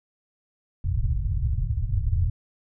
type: low-pass noise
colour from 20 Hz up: white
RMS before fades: -24 dBFS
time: 0.84-2.3 s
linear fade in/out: 5 ms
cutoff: 120 Hz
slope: 48 dB/octave
effects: none